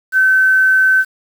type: tone with quantisation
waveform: sine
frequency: 1532 Hz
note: G6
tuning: 40 cents flat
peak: -8 dBFS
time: 0.12-1.05 s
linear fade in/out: 50 ms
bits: 6
effects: none